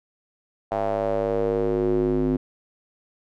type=tone with band-pass filter sweep; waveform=square; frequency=51.91 Hz; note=G#1; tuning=in tune; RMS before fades=-23 dBFS; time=0.71-2.37 s; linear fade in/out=10 ms; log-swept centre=710 to 290 Hz; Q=4.3; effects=none